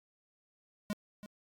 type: tone with echo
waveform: square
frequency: 207.4 Hz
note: G#3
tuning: 2 cents flat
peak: -33 dBFS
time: 0.9-0.93 s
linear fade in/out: 0 ms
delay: 330 ms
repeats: 1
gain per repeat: -13 dB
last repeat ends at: 1.26 s
effects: AAC 64 kbps